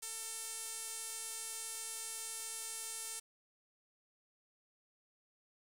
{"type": "tone with band-pass filter", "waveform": "sawtooth", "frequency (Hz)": 447.7, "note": "A4", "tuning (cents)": 30, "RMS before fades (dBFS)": -44, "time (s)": [0.02, 3.2], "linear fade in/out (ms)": 10, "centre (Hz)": 9000, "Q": 2.4, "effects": ["10-bit"]}